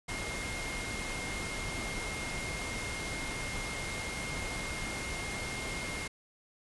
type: tone in noise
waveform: sine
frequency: 2131 Hz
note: C7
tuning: 31 cents sharp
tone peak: -40 dBFS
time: 0.08-6.08 s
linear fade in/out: 10 ms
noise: pink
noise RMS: -38 dBFS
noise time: 0.08-6.08 s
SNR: -5 dB
effects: resampled to 24000 Hz